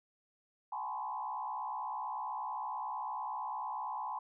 sine tone with frequency modulation, 928 Hz, A#5, 8 cents flat, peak -36 dBFS, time 0.72-4.19 s, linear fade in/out 5 ms, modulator 64.4 Hz, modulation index 2.1, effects none

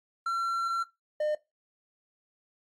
triangle tone pair in turn, 1359 / 605.4 Hz, F6 / D#5, -48 / -48 cents, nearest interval octave + major second, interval 1400 cents, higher first, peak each -25 / -24 dBFS, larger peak second, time 0.26-0.83 / 1.2-1.35 s, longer first, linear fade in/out 5 ms, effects noise-tail reverb RT60 0.2 s tail -18 dB re dry + AAC 32 kbps

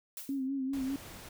blue noise with exponential decay, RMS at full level -39 dBFS, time 0.17-0.48 s, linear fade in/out 2 ms, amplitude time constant 66 ms
sine tone with vibrato, 268.7 Hz, C4, 46 cents sharp, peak -31 dBFS, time 0.29-0.96 s, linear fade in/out 2 ms, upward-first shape sine, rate 5 Hz, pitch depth 54 cents each way
pink noise, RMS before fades -48 dBFS, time 0.73-1.29 s, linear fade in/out 5 ms
effects none

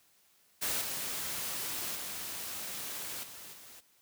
white noise with level steps, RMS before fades -33 / -37 / -40 / -48 / -52 dBFS, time 0.61-3.81 s, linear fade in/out 20 ms, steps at 0.81 / 1.95 / 3.23 / 3.53 s, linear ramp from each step 5 ms, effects white hiss -67 dBFS RMS until 4.01 s + high-pass 60 Hz 12 dB/octave

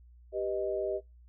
sine chord, G augmented, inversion none, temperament equal, 392 / 493.9 / 622.3 Hz, G4 / B4 / D#5, 0 / 0 / 0 cents, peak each -33 / -37 / -33 dBFS, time 0.32-1.01 s, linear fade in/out 50 ms, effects noise-tail reverb RT60 0.2 s tail -22 dB re dry + added 60 Hz sine -53 dBFS peak until 1.28 s

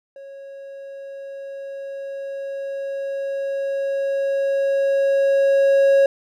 triangle tone with level ramp, 550 Hz, C#5, 14 cents flat, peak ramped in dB -34 to -9 dBFS, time 0.16-6.06 s, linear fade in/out 2 ms, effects none

